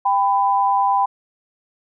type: tone pair together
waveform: sine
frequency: 792 / 998.8 Hz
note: G5 / B5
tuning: +18 / +19 cents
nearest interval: major third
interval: 401 cents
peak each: -17 dBFS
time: 0.05-1.06 s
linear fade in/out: 10 ms
effects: none